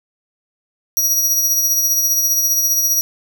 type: tone with tremolo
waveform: sawtooth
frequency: 5760 Hz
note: F#8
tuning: 47 cents flat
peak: -9 dBFS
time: 0.97-3.01 s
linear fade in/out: 0 ms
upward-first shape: triangle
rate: 15 Hz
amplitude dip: 45%
effects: none